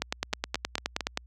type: two click trains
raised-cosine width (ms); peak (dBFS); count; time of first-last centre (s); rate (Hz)
0.2; -13 / -10; 4 / 12; 0.33-1.007 / 0.02-1.174; 4.43 / 9.53
effects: added 60 Hz sine -34 dBFS peak until 1.26 s + high-pass 150 Hz 12 dB/octave